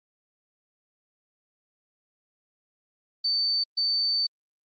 sine tone bursts at uneven times, 4554 Hz, C#8, 46 cents sharp, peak -22 dBFS, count 2, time 3.24-3.64 / 3.77-4.27 s, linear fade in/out 10 ms, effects Opus 24 kbps

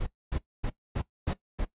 brown noise bursts, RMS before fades -29 dBFS, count 6, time 0-1.652 s, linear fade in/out 10 ms, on 67 ms, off 250 ms, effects noise-tail reverb RT60 0.1 s tail -17 dB re dry + resampled to 8000 Hz

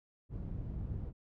white low-pass noise, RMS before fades -40 dBFS, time 0.29-1.13 s, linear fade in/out 50 ms, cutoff 110 Hz, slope 12 dB/octave, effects none

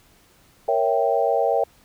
sine chord, A# diminished seventh, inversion none, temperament equal, 466.2 / 554.4 / 659.3 / 784 Hz, A#4 / C#5 / E5 / G5, 0 / 0 / 0 / 0 cents, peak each -23 dBFS, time 0.68-1.64 s, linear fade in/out 5 ms, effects pink hiss -56 dBFS RMS until 1.84 s

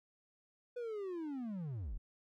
triangle linear sweep, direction down, 497.1 to 30.9 Hz, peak -37 dBFS, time 0.76-1.98 s, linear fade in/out 10 ms, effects none

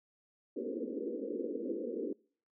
white band-pass noise, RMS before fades -38 dBFS, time 0.56-2.13 s, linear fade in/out 5 ms, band 220 to 510 Hz, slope 96 dB/octave, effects noise-tail reverb RT60 0.5 s tail -26 dB re dry

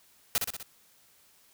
white noise with echo, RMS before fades -26 dBFS, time 0.35-0.38 s, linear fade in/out 0 ms, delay 62 ms, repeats 4, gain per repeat -4 dB, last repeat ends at 0.628 s, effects white hiss -62 dBFS RMS until 1.53 s

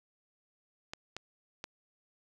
clicks, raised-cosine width 0.2 ms, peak -22 dBFS, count 3, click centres 0.935 / 1.166 / 1.641 s, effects 10-bit

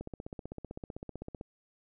click train, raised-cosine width 2 ms, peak -27 dBFS, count 23, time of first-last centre 0.01-1.411 s, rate 15.7 Hz, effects none

